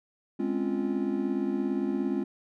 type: chord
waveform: triangle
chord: Db major seventh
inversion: second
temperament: just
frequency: 207.9 / 259.9 / 277.2 / 346.5 Hz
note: Ab3 / C4 / Db4 / F4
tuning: +2 / -11 / 0 / -14 cents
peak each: -30 dBFS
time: 0.39-2.24 s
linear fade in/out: 10 ms
effects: none